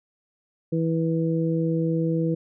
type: harmonic tone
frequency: 163.5 Hz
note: E3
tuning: 14 cents flat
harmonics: 1 / 2 / 3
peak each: -23 / -26 / -28 dBFS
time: 0.72-2.35 s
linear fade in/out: 10 ms
effects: none